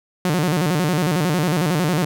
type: tone with vibrato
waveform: sawtooth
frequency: 164.81 Hz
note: E3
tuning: in tune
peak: -13 dBFS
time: 0.25-2.05 s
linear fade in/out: 2 ms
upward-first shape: square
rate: 11 Hz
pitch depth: 170 cents each way
effects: none